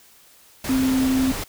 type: tone in noise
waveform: sine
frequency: 261.9 Hz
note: C4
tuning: 2 cents sharp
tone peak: -17 dBFS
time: 0.69-1.32 s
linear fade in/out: 5 ms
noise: pink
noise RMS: -29 dBFS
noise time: 0.64-1.44 s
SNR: +9 dB
effects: white hiss -52 dBFS RMS until 1.48 s